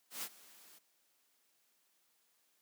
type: noise with ADSR envelope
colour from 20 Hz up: white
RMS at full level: -40 dBFS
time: 0.1-0.79 s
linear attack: 130 ms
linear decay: 56 ms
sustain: -20 dB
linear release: 11 ms
effects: white hiss -75 dBFS RMS until 2.61 s + high-pass 200 Hz 12 dB/octave